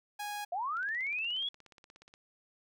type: tone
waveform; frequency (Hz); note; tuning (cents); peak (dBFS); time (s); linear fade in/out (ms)
sawtooth; 827; G#5; -8; -33; 0.19-0.45; 10
type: linear sweep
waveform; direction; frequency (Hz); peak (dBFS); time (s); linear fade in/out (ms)
sine; up; 659.3 to 3408; -32; 0.52-1.49; 5
type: click train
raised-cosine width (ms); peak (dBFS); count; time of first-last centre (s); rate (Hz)
0.2; -38; 24; 0.77-2.139; 16.8
effects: none